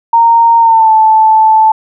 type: tone with pitch glide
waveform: sine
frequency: 925 to 876.1 Hz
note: A#5 to A5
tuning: -14 to -8 cents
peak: -3 dBFS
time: 0.13-1.72 s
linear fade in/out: 5 ms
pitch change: -94 cents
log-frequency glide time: 0.59-0.92 s
effects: none